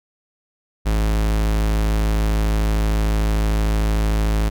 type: tone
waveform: 45% pulse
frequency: 53.3 Hz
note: G#1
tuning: 46 cents sharp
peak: -16 dBFS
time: 0.85-4.5 s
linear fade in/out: 20 ms
effects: none